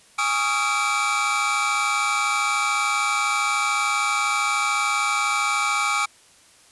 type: tone cluster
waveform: 45% pulse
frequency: 824 / 1119 / 1253 / 1366 / 2314 Hz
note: G#5 / C#6 / D#6 / F6 / D7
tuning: -14 / +16 / +12 / -39 / -26 cents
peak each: -29 / -29 / -25 / -29 / -24 dBFS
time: 0.18-6.06 s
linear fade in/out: 10 ms
effects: white hiss -53 dBFS RMS until 6.71 s + resampled to 24000 Hz